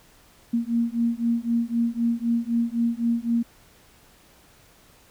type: beating tone pair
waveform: sine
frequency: 231.7 / 235.6 Hz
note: A#3 / A#3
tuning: -10 / +19 cents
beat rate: 3.9 Hz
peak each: -24 dBFS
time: 0.53-3.43 s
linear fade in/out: 10 ms
effects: pink hiss -55 dBFS RMS until 5.1 s